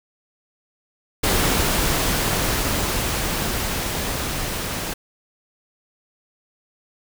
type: noise with level ramp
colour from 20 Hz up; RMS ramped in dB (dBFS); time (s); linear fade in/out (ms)
pink; -19 to -27; 1.23-4.94; 10
effects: none